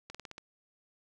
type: slowing click train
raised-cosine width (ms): 0.2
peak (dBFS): -27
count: 6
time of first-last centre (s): 0.1-0.381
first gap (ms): 46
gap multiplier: 1.1
effects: none